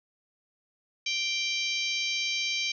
harmonic tone, 784 Hz, G5, in tune, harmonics 3 / 4 / 5 / 6 / 7 / 8, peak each -31 / -33 / -35 / -37 / -38 / -39 dBFS, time 1.06-2.72 s, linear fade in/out 5 ms, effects none

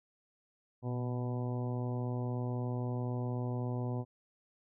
harmonic tone with a mistuned harmonic, 123.9 Hz, B2, 6 cents sharp, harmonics 1 / 2 / 3 / 4 / 5 / 6 / 7 / 8, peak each -34 / -40 / -44 / -46 / -48 / -50 / -51 / -52 dBFS, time 0.82-4.05 s, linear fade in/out 50 ms, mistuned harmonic 1, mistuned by -44 cents, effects none

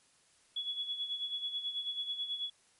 sine tone with tremolo, 3381 Hz, G#7, 30 cents sharp, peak -32 dBFS, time 0.56-2.5 s, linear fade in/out 5 ms, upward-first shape sine, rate 9.2 Hz, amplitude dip 65%, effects white hiss -67 dBFS RMS until 2.79 s + MP3 48 kbps

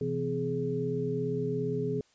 sine tone cluster, 128.6 / 166 / 254.9 / 420.1 Hz, C3 / E3 / C4 / G#4, -30 / +12 / -45 / +20 cents, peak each -35 / -35 / -36 / -31 dBFS, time 0.01-2.01 s, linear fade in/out 2 ms, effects white hiss -66 dBFS RMS until 2.14 s + resampled to 16000 Hz

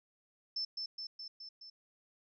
sine tone with echo, 5290 Hz, E8, 5 cents sharp, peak -34 dBFS, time 0.56-0.65 s, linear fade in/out 5 ms, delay 210 ms, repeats 5, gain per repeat -3 dB, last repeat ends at 1.7 s, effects none

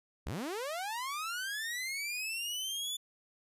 sawtooth linear sweep, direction up, 43.65 to 3493 Hz, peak -32 dBFS, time 0.26-2.97 s, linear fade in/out 10 ms, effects resampled to 32000 Hz

